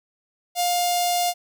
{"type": "tone with notch filter", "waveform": "sawtooth", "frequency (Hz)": 706, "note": "F5", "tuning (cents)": 19, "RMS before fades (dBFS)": -22, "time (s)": [0.55, 1.34], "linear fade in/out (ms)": 50, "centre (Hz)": 1500, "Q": 0.51, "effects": []}